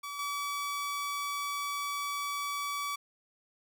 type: tone with level steps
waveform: sawtooth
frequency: 1145 Hz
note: D6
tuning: 44 cents flat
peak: -34 / -29 dBFS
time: 0.03-2.96 s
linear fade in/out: 10 ms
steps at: 0.19 s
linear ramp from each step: 2 ms
effects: none